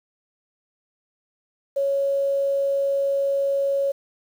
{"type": "tone", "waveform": "sine", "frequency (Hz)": 554.4, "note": "C#5", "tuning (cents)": 0, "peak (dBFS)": -19, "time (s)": [1.76, 3.92], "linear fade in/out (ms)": 10, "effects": ["8-bit"]}